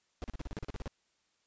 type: noise bursts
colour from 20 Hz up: brown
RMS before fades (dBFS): -38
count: 12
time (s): 0.22-0.878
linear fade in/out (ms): 0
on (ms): 20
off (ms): 38
effects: white hiss -75 dBFS RMS until 1.46 s + resampled to 16000 Hz